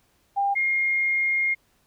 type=tone pair in turn; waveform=sine; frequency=799 / 2133 Hz; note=G5 / C7; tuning=+33 / +33 cents; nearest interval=octave + perfect fourth; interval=1700 cents; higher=second; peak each=-20 dBFS; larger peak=neither; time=0.36-0.55 / 0.55-1.55 s; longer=second; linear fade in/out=20 ms; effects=pink hiss -65 dBFS RMS until 1.86 s